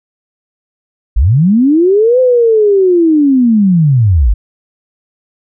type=linear two-way sweep; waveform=sine; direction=up then down; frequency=43.65 to 517 to 43.65 Hz; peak=-5 dBFS; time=1.16-4.34 s; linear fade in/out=10 ms; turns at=2.2 s; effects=none